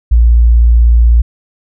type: tone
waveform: sine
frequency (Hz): 58.1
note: A#1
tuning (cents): -5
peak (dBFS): -3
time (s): 0.11-1.22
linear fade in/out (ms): 10
effects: none